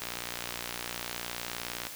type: click train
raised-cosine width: 0.2 ms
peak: -17 dBFS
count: 111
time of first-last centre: 0.02-1.869 s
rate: 59.5 Hz
effects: white hiss -43 dBFS RMS until 1.95 s